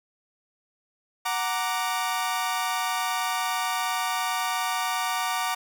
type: chord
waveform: sawtooth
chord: Gb augmented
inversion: none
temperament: equal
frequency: 740 / 932.3 / 1174.7 Hz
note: Gb5 / Bb5 / D6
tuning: 0 / 0 / 0 cents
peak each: -26 dBFS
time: 1.25-5.55 s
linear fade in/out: 10 ms
effects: none